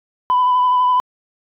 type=tone with vibrato; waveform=sine; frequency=999 Hz; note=B5; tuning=20 cents sharp; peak=-10 dBFS; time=0.3-1 s; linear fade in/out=0 ms; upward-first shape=sine; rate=12 Hz; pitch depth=19 cents each way; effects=tanh soft clip ceiling -9 dBFS